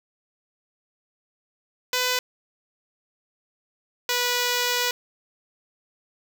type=tone pair in turn; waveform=5% pulse; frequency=501 / 489.6 Hz; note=B4 / B4; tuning=+25 / -15 cents; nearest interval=unison; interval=40 cents; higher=first; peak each=-10 / -10 dBFS; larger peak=neither; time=1.93-2.19 / 4.09-4.91 s; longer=second; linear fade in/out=2 ms; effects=none